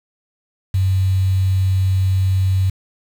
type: tone with quantisation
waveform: sine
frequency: 94.7 Hz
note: F#2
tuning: 41 cents sharp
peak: -13 dBFS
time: 0.74-2.7 s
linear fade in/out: 5 ms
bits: 6
effects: none